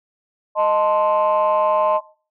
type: chord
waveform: sine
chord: A diminished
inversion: second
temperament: equal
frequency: 622.3 / 880 / 1046.5 Hz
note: Eb5 / A5 / C6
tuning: 0 / 0 / 0 cents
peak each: -16 / -20 / -18 dBFS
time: 0.55-2.01 s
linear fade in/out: 50 ms
effects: noise-tail reverb RT60 0.4 s tail -20 dB re dry + tanh soft clip ceiling -9 dBFS